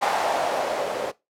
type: noise with low-pass filter sweep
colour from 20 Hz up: violet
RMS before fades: -25 dBFS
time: 0.01-1.12 s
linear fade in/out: 20 ms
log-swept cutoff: 810 to 510 Hz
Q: 3.3
effects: noise-tail reverb RT60 0.2 s tail -19 dB re dry